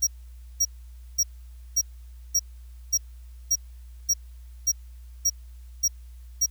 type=tone bursts; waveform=square; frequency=5670 Hz; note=F8; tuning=25 cents sharp; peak=-19 dBFS; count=12; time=0.02-6.462 s; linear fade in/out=10 ms; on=51 ms; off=530 ms; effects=added 60 Hz sine -41 dBFS peak until 6.5 s + white hiss -63 dBFS RMS until 6.5 s

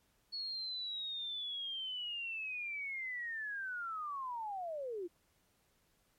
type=linear sweep; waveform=sine; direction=down; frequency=4384 to 329.6 Hz; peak=-38 dBFS; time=0.32-5.08 s; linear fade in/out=20 ms; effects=pink hiss -74 dBFS RMS until 6.18 s + MP3 64 kbps

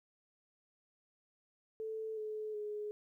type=tone with pitch steps; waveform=sine; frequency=440 / 429.7 / 419.6 Hz; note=A4 / A4 / G#4; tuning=0 / -41 / +18 cents; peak=-38 dBFS; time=1.8-2.91 s; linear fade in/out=0 ms; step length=370 ms; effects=13-bit

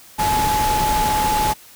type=tone in noise; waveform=sine; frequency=852 Hz; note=G#5; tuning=44 cents sharp; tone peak=-17 dBFS; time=0.18-1.54 s; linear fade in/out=20 ms; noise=pink; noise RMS=-23 dBFS; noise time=0.18-1.54 s; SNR=+3 dB; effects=white hiss -45 dBFS RMS until 1.75 s

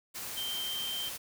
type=tone in noise; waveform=sine; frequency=3136 Hz; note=G7; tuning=in tune; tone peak=-34 dBFS; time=0.36-1.1 s; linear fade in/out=20 ms; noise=white; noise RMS=-40 dBFS; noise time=0.14-1.18 s; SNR=+3 dB; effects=none

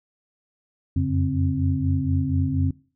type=tone cluster; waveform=sine; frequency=88 / 92.2 / 140.8 / 264.5 Hz; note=F2 / F#2 / C#3 / C4; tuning=+14 / -6 / +27 / +19 cents; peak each=-25 dBFS; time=0.96-2.71 s; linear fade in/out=5 ms; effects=noise-tail reverb RT60 0.4 s tail -21 dB re dry

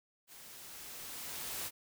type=noise with level ramp; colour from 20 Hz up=white; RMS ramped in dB=-54 to -39 dBFS; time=0.27-1.71 s; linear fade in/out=50 ms; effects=none

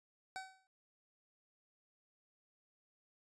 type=tone with exponential decay; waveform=25% pulse; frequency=760 Hz; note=F#5; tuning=46 cents sharp; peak=-36 dBFS; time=0.36-0.67 s; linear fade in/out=0 ms; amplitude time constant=66 ms; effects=resampled to 22050 Hz

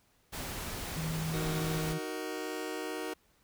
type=noise; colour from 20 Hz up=pink; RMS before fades=-39 dBFS; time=0.32-1.94 s; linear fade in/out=20 ms
type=tone; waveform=sine; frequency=160 Hz; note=D#3; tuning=49 cents sharp; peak=-33 dBFS; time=0.96-1.99 s; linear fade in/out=20 ms
type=chord; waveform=sawtooth; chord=D# minor; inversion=none; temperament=just; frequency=311.1 / 373.4 / 466.7 Hz; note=D#4 / F#4 / A#4; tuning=0 / +16 / +2 cents; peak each=-36 dBFS; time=1.33-3.14 s; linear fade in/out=10 ms
effects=pink hiss -69 dBFS RMS until 3.43 s

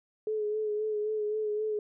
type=tone with vibrato; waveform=sine; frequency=426.1 Hz; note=G#4; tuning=44 cents sharp; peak=-28 dBFS; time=0.27-1.79 s; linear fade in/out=2 ms; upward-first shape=sine; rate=3.8 Hz; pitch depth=32 cents each way; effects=none

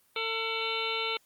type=harmonic tone with a mistuned harmonic; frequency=450 Hz; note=A4; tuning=39 cents sharp; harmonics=1 / 2 / 3 / 5 / 6 / 7 / 8 / 9; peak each=-36 / -40 / -37 / -35 / -38 / -38 / -37 / -40 dBFS; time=0.16-1.17 s; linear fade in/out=2 ms; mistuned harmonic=7; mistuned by=-82 cents; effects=white hiss -66 dBFS RMS until 1.25 s + Opus 32 kbps

